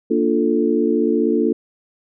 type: chord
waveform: sine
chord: Bb major seventh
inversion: none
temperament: equal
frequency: 233.1 / 293.7 / 349.2 / 440 Hz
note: Bb3 / D4 / F4 / A4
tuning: 0 / 0 / 0 / 0 cents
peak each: -20 dBFS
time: 0.1-1.53 s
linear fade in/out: 10 ms
effects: none